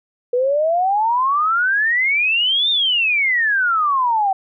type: exponential two-way sweep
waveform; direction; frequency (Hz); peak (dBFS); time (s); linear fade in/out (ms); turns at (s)
sine; up then down; 480.7 to 3678 to 754; -14; 0.33-4.33; 5; 2.7
effects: none